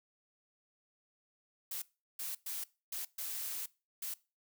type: noise bursts at uneven times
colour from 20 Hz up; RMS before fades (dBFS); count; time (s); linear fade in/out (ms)
blue; -40; 6; 1.71-1.82 / 2.19-2.35 / 2.46-2.64 / 2.92-3.05 / 3.18-3.66 / 4.02-4.14; 5
effects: noise-tail reverb RT60 0.3 s tail -21 dB re dry